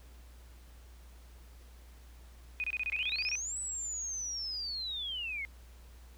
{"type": "tone bursts", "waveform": "sine", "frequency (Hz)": 2489, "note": "D#7", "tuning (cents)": 0, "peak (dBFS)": -31, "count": 12, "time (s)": [2.6, 3.354], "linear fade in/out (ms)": 0, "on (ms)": 39, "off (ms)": 26}
{"type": "linear two-way sweep", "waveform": "sine", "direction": "up then down", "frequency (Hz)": [2093, 8010, 2098], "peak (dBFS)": -35, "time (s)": [2.92, 5.45], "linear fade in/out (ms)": 0, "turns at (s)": 3.59}
{"effects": ["added 60 Hz sine -51 dBFS peak until 6.17 s", "pink hiss -62 dBFS RMS until 6.17 s"]}